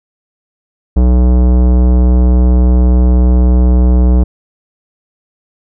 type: tone with tanh clipping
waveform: sine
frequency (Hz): 61.74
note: B1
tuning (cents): 0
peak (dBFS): -7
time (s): 0.96-4.24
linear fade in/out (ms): 10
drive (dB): 18
effects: none